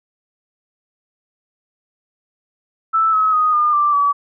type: tone with pitch steps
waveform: sine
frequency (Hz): 1318.5 / 1281.7 / 1245.9 / 1211.2 / 1177.4 / 1144.5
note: E6 / E6 / D#6 / D#6 / D6 / D6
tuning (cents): 0 / -49 / +2 / -47 / +4 / -45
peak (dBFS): -12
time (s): 2.93-4.13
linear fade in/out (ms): 20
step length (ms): 200
effects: none